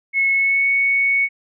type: tone with pitch glide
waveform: sine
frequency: 2188 to 2220 Hz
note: C#7 to C#7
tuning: -23 to +2 cents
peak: -14 dBFS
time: 0.13-1.29 s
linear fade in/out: 50 ms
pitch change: +25 cents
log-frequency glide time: 0.31-0.68 s
effects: none